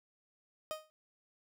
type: tone with exponential decay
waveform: 30% pulse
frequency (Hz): 622.3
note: D#5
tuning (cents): 0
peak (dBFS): -31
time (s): 0.71-0.9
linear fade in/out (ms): 0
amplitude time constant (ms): 41
effects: none